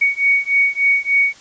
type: beating tone pair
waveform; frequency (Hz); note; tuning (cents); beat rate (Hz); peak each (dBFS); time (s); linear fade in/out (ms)
sine; 2235 / 2238.4; C#7 / C#7; +14 / +16; 3.4; -16; 0.01-1.34; 10
effects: white hiss -44 dBFS RMS until 1.4 s + resampled to 16000 Hz